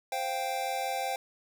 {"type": "chord", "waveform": "square", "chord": "C suspended fourth", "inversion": "none", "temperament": "equal", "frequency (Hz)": [523.3, 698.5, 784], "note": ["C5", "F5", "G5"], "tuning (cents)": [0, 0, 0], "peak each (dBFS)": [-38, -37, -33], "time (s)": [0.12, 1.16], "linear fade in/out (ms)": 2, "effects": []}